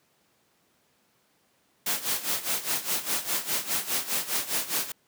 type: noise with tremolo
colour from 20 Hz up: white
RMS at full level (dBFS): -26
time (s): 1.86-4.92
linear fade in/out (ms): 5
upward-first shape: sine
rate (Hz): 4.9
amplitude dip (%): 80
effects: pink hiss -67 dBFS RMS until 5.07 s + high-pass 150 Hz 12 dB/octave